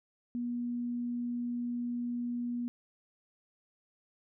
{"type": "tone", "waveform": "sine", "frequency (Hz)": 241.1, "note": "B3", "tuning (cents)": -41, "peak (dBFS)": -32, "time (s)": [0.35, 2.68], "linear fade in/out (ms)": 0, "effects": []}